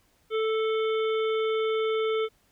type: harmonic tone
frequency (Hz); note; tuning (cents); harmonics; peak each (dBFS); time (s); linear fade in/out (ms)
440; A4; 0; 1 / 3 / 5 / 7 / 8; -24 / -34 / -38 / -41 / -42; 0.3-2.29; 50
effects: pink hiss -66 dBFS RMS until 2.51 s